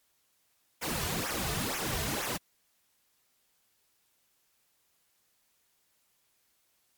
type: noise with flanger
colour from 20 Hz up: pink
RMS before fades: -33 dBFS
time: 0.81-2.38 s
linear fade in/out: 20 ms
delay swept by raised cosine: 0.22 to 3.72 ms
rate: 2.1 Hz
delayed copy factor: -0.85
effects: white hiss -72 dBFS RMS until 6.97 s + MP3 96 kbps